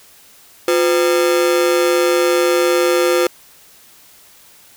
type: ring-modulated tone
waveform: 45% pulse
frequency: 431.2 Hz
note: A4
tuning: 35 cents flat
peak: -9 dBFS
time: 0.68-3.27 s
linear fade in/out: 2 ms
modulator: 76.1 Hz
effects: white hiss -46 dBFS RMS until 4.76 s